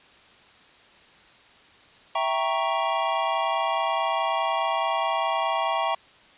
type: chord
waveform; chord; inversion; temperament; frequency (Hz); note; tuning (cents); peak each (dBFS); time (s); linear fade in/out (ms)
square; E diminished seventh; none; equal with one note detuned; 659.3 / 784 / 935.6 / 1108.7; E5 / G5 / Bb5 / Db6; 0 / 0 / +6 / 0; -29; 2.15-5.95; 5
effects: white hiss -53 dBFS RMS until 6.37 s + resampled to 8000 Hz